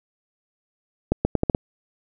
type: accelerating click train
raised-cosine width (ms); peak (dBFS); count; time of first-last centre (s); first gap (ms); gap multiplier
2; -5; 6; 1.12-1.549; 130; 0.79
effects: none